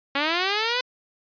5% pulse linear sweep, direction up, 272.3 to 509 Hz, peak -10 dBFS, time 0.15-0.81 s, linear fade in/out 5 ms, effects resampled to 11025 Hz

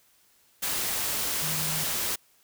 sine tone in noise, 155.9 Hz, D#3, 4 cents sharp, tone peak -35 dBFS, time 1.42-1.84 s, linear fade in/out 10 ms, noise white, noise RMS -29 dBFS, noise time 0.62-2.16 s, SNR -9 dB, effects white hiss -63 dBFS RMS until 2.43 s

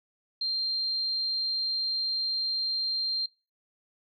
sine tone, 4176 Hz, C8, 4 cents flat, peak -27 dBFS, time 0.41-3.26 s, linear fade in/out 5 ms, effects noise-tail reverb RT60 0.3 s tail -22 dB re dry

